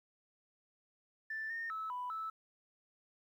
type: tone with pitch steps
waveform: sine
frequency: 1766 / 1830 / 1302 / 991 / 1310 Hz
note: A6 / A#6 / E6 / B5 / E6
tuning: +6 / -32 / -22 / +6 / -11 cents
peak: -37 dBFS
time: 1.3-2.3 s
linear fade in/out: 5 ms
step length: 200 ms
effects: tanh soft clip ceiling -33 dBFS + 12-bit